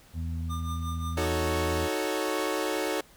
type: harmonic tone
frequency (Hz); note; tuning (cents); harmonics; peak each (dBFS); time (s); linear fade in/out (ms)
82.41; E2; 0; 1 / 2 / 3; -30 / -39 / -41; 0.13-1.89; 50
type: tone with tremolo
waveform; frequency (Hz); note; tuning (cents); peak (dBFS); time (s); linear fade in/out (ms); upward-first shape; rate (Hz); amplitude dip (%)
square; 1200; D6; +37; -35; 0.49-1.26; 20; triangle; 5.6; 80
type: chord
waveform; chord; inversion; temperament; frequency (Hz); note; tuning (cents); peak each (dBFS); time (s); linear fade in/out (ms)
sawtooth; D# half-diminished seventh; none; equal with one note detuned; 312.4 / 370 / 440 / 554.4; D#4 / F#4 / A4 / C#5; +7 / 0 / 0 / 0; -29; 1.17-3.01; 5
effects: pink hiss -56 dBFS RMS until 3.16 s